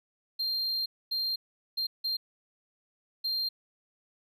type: tone bursts at uneven times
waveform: triangle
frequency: 4186 Hz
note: C8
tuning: in tune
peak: -27 dBFS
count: 5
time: 0.39-0.86 / 1.11-1.36 / 1.77-1.87 / 2.04-2.17 / 3.24-3.49 s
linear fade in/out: 10 ms
effects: none